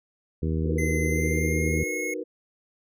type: harmonic tone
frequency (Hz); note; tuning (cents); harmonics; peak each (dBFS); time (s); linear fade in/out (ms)
79.6; D#2; +40; 1 / 2 / 3 / 4 / 5 / 6; -26 / -28 / -33 / -34 / -35 / -38; 0.42-1.84; 10
type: chord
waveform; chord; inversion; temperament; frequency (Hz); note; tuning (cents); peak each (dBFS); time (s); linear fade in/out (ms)
sine; B major seventh; first; just; 308.7 / 370.4 / 463 / 493.9; D#4 / F#4 / A#4 / B4; -14 / +2 / -12 / 0; -35; 0.64-2.24; 20
type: tone with pitch glide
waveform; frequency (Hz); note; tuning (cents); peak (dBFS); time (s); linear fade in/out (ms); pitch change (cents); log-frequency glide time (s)
square; 2058 to 2172; C7 to C#7; -29 to -36; -30; 0.78-2.14; 5; +93; 1.04-1.89
effects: none